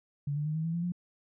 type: tone with pitch steps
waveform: sine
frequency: 143.4 / 148.46 / 153.69 / 159.11 / 164.72 / 170.53 / 176.55 Hz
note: D3 / D3 / D#3 / D#3 / E3 / F3 / F3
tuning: -41 / +19 / -21 / +39 / -1 / -41 / +19 cents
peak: -29 dBFS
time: 0.27-0.921 s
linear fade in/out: 5 ms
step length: 93 ms
effects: none